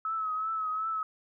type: tone with vibrato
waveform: sine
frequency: 1290 Hz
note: E6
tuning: 38 cents flat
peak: -29 dBFS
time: 0.05-1.03 s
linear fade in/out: 2 ms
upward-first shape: triangle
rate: 2.7 Hz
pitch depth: 50 cents each way
effects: none